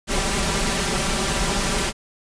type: noise with comb filter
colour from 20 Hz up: pink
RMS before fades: -22 dBFS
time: 0.07-1.93 s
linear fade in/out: 50 ms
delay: 5.1 ms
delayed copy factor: +0.7
effects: resampled to 22050 Hz